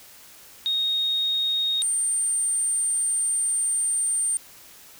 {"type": "tone pair in turn", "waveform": "sine", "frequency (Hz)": [3729, 8869], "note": ["A#7", "C#9"], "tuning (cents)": [0, 0], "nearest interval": "octave + minor third", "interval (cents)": 1500, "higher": "second", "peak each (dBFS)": -21, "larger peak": "neither", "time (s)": [[0.66, 1.82], [1.82, 4.37]], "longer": "second", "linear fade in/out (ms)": 0, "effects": ["white hiss -48 dBFS RMS until 4.99 s"]}